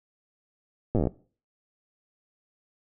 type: slowing click train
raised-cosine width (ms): 2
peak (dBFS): -12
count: 11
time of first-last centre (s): 0.95-1.072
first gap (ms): 8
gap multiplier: 1.09
effects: noise-tail reverb RT60 0.4 s tail -20 dB re dry